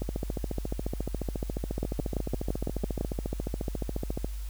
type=two click trains; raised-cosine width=2 ms; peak=-16 / -18 dBFS; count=8 / 61; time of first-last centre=1.83-3.01 / 0.02-4.245 s; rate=5.93 / 14.2 Hz; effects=added 50 Hz sine -33 dBFS peak until 4.49 s + white hiss -52 dBFS RMS until 4.49 s